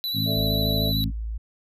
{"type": "tone with vibrato", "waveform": "square", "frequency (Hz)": 3951, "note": "B7", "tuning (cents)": 0, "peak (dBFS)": -26, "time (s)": [0.04, 1.04], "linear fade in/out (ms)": 0, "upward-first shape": "sine", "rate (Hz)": 13, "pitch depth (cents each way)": 21}
{"type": "harmonic tone", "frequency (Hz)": 53.7, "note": "A1", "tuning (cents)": -41, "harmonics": [2, 3, 4, 5], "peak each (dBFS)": [-27, -29, -30, -31], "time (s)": [0.13, 1.12], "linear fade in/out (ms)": 50}
{"type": "chord", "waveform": "sine", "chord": "A suspended fourth", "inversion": "none", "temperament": "equal", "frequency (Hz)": [440, 587.3, 659.3], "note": ["A4", "D5", "E5"], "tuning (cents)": [0, 0, 0], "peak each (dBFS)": -33, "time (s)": [0.25, 0.93], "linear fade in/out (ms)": 50}
{"type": "tone", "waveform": "sine", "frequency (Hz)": 55, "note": "A1", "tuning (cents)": 0, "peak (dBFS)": -27, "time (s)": [0.36, 1.38], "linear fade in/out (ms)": 10}
{"effects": []}